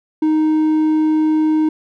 sine tone with hard clipping, 311.1 Hz, D#4, in tune, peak -13 dBFS, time 0.22-1.69 s, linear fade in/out 5 ms, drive 3 dB, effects none

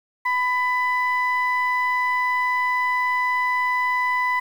sine tone pair together, 998.5 / 1995 Hz, B5 / B6, +19 / +17 cents, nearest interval octave, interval 1198 cents, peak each -20 / -21 dBFS, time 0.25-4.4 s, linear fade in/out 10 ms, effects tanh soft clip ceiling -14 dBFS + 8-bit

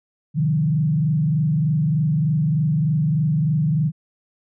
sine tone with frequency modulation, 153.5 Hz, D#3, 23 cents flat, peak -16 dBFS, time 0.34-3.92 s, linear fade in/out 50 ms, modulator 23.3 Hz, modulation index 0.82, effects none

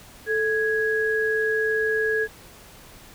sine tone pair together, 438.5 / 1661.2 Hz, A4 / G#6, -6 / 0 cents, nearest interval octave + major seventh, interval 2306 cents, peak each -23 dBFS, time 0.26-2.28 s, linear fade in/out 50 ms, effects pink hiss -47 dBFS RMS until 3.14 s

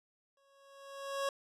25% pulse tone with exponential growth, 552 Hz, C#5, 7 cents flat, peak -27 dBFS, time 0.37-1.29 s, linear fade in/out 2 ms, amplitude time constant 200 ms, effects low-pass 10000 Hz 12 dB/octave

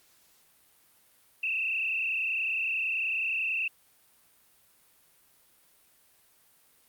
sine tone with frequency modulation, 2637 Hz, E7, in tune, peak -27 dBFS, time 1.43-3.68 s, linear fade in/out 5 ms, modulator 30.7 Hz, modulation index 3.4, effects white hiss -63 dBFS RMS until 6.88 s + Opus 48 kbps

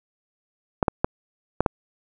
clicks, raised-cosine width 1 ms, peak -4 dBFS, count 5, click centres 0.828 / 0.882 / 1.045 / 1.606 / 1.662 s, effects none

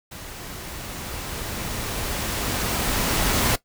pink noise with level ramp, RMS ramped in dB -38 to -20 dBFS, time 0.11-3.56 s, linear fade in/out 10 ms, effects noise-tail reverb RT60 0.1 s tail -17 dB re dry

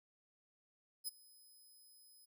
5% pulse tone with ADSR envelope, 5060 Hz, D#8, 28 cents sharp, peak -32 dBFS, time 1.04-2.26 s, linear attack 38 ms, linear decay 18 ms, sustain -24 dB, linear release 17 ms, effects none

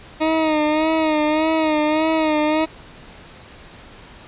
20% pulse tone with vibrato, 311.1 Hz, D#4, in tune, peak -11 dBFS, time 0.2-2.66 s, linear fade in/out 20 ms, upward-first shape sine, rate 1.7 Hz, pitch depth 52 cents each way, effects pink hiss -42 dBFS RMS until 4.27 s + resampled to 8000 Hz

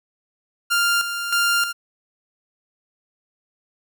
sawtooth tone with tremolo, 1396.9 Hz, F6, in tune, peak -13 dBFS, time 0.7-1.73 s, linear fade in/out 20 ms, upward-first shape square, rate 1.6 Hz, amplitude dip 60%, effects none

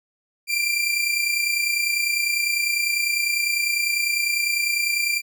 sawtooth tone pair together, 2349 / 2379 Hz, D7 / D7, 0 / +22 cents, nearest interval unison, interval 22 cents, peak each -21 / -19 dBFS, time 0.47-5.22 s, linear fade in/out 50 ms, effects none

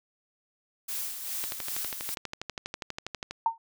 blue noise with tremolo, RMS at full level -33 dBFS, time 0.88-2.15 s, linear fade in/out 10 ms, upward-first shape sine, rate 2.5 Hz, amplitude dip 50%
click train, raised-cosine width 0.2 ms, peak -17 dBFS, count 24, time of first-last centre 1.44-3.31 s, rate 12.3 Hz
sine tone with exponential decay, 910 Hz, A#5, 42 cents flat, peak -18 dBFS, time 3.46-3.58 s, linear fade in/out 2 ms, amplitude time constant 25 ms
effects none

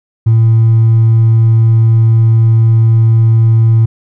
triangle tone with hard clipping, 113 Hz, A2, 47 cents sharp, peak -4 dBFS, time 0.26-3.86 s, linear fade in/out 10 ms, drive 2 dB, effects none

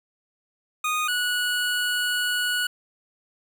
25% pulse tone pair in turn, 1237 / 1466 Hz, D#6 / F#6, -10 / -16 cents, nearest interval minor third, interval 294 cents, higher second, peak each -19 dBFS, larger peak neither, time 0.84-1.08 / 1.08-2.67 s, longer second, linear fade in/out 5 ms, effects none

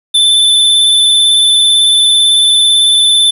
square tone with vibrato, 3520 Hz, A7, in tune, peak -6 dBFS, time 0.14-3.31 s, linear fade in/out 10 ms, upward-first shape sine, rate 18 Hz, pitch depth 22 cents each way, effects resampled to 32000 Hz + 7-bit

